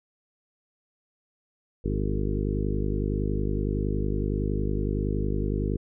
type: harmonic tone with a mistuned harmonic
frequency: 50.8 Hz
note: G#1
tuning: 38 cents flat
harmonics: 1 / 2 / 3 / 4 / 5 / 6 / 7 / 8 / 9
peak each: -28 / -31 / -33 / -34 / -35 / -36 / -36 / -37 / -38 dBFS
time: 1.84-5.77 s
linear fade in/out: 10 ms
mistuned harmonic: 8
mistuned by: -21 cents
effects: none